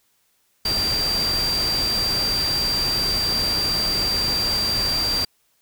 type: tone in noise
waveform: sine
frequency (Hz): 4714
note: D8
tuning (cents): +6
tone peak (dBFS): -20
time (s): 0.65-5.25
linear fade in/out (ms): 5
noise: pink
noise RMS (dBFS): -28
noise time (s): 0.65-5.25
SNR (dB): +5
effects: white hiss -65 dBFS RMS until 5.61 s